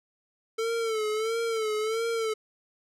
square tone with vibrato, 443.9 Hz, A4, 15 cents sharp, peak -27 dBFS, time 0.58-2.34 s, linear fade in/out 10 ms, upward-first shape sine, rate 1.5 Hz, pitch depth 71 cents each way, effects low-pass 10000 Hz 12 dB/octave

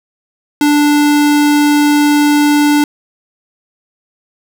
square tone, 293.7 Hz, D4, in tune, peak -8 dBFS, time 0.61-2.84 s, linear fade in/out 2 ms, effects none

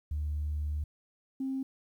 sine tone pair in turn, 74.7 / 266.2 Hz, D2 / C4, +30 / +30 cents, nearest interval octave + minor seventh, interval 2200 cents, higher second, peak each -29 / -30 dBFS, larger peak first, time 0.11-0.84 / 1.4-1.63 s, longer first, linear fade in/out 5 ms, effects tanh soft clip ceiling -26 dBFS + 11-bit

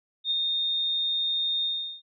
sine tone with ADSR envelope, 3666 Hz, A#7, 30 cents flat, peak -22 dBFS, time 0.24-2.02 s, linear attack 67 ms, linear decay 23 ms, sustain -2 dB, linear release 380 ms, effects none

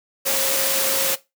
sine tone in noise, 540 Hz, C#5, 45 cents flat, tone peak -26 dBFS, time 0.25-1.16 s, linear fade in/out 20 ms, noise white, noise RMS -21 dBFS, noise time 0.25-1.16 s, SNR -8 dB, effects noise-tail reverb RT60 0.2 s tail -17 dB re dry + high-pass 200 Hz 12 dB/octave

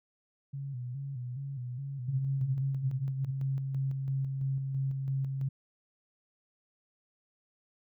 sine tone with vibrato, 130.81 Hz, C3, in tune, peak -35 dBFS, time 0.53-3.31 s, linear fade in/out 10 ms, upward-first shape square, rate 2.4 Hz, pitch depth 98 cents each way
sine tone with tremolo, 135.2 Hz, C#3, 43 cents flat, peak -28 dBFS, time 2.08-5.49 s, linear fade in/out 10 ms, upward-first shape square, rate 3 Hz, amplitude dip 35%
effects none

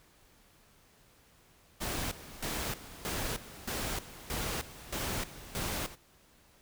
pink noise with tremolo, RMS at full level -35 dBFS, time 1.8-5.96 s, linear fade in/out 20 ms, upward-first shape square, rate 1.6 Hz, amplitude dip 80%, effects pink hiss -63 dBFS RMS until 6.61 s

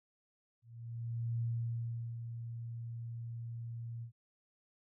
sine tone with ADSR envelope, 116.54 Hz, A#2, in tune, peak -32 dBFS, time 0.62-4.12 s, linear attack 790 ms, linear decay 760 ms, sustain -8 dB, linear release 94 ms, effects none

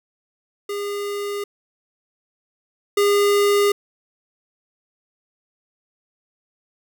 square tone pair in turn, 406.8 / 406.8 Hz, G#4 / G#4, -36 / -36 cents, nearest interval unison, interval 0 cents, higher neither, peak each -25 / -15 dBFS, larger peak second, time 0.69-1.44 / 2.97-3.72 s, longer neither, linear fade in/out 5 ms, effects none

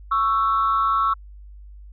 sine tone pair together, 1108.7 / 1327.3 Hz, C#6 / E6, 0 / +12 cents, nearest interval minor third, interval 312 cents, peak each -19 dBFS, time 0.11-1.14 s, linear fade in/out 10 ms, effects tanh soft clip ceiling -11 dBFS + added 50 Hz sine -39 dBFS peak until 1.92 s

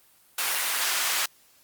pink high-pass noise, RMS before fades -26 dBFS, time 0.38-1.26 s, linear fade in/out 5 ms, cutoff 1300 Hz, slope 12 dB/octave, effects white hiss -59 dBFS RMS until 1.63 s + Opus 32 kbps

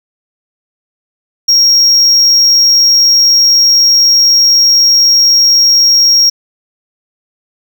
triangle tone, 5588 Hz, F8, in tune, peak -3 dBFS, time 1.48-6.3 s, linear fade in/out 10 ms, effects 7-bit

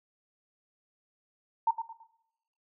sine tone with echo, 909 Hz, A#5, 44 cents flat, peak -21 dBFS, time 1.67-1.71 s, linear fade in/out 5 ms, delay 110 ms, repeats 3, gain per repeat -9 dB, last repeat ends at 2.04 s, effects noise-tail reverb RT60 0.9 s tail -19 dB re dry

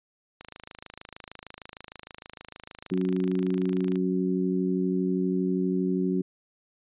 click train, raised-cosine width 0.2 ms, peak -23 dBFS, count 95, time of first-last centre 0.41-3.957 s, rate 26.5 Hz
harmonic tone, 92.5 Hz, F#2, in tune, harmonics 2 / 3 / 4, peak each -26 / -29 / -29 dBFS, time 2.91-6.22 s, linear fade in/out 10 ms
effects resampled to 8000 Hz

